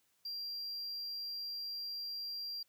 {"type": "tone", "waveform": "triangle", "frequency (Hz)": 4749, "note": "D8", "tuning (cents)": 18, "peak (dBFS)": -38, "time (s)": [0.25, 2.63], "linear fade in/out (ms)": 5, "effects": ["white hiss -75 dBFS RMS until 2.68 s"]}